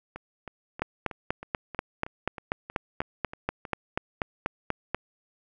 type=two click trains; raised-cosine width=0.5 ms; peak=-11 / -23 dBFS; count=18 / 12; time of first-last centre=0.82-4.946 / 0.16-3.652 s; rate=4.12 / 3.15 Hz; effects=none